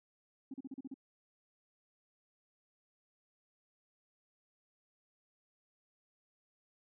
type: tone bursts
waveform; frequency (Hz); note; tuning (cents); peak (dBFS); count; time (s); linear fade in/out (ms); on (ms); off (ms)
sine; 268; C4; +42; -40; 7; 0.51-0.942; 5; 30; 37
effects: tanh soft clip ceiling -37 dBFS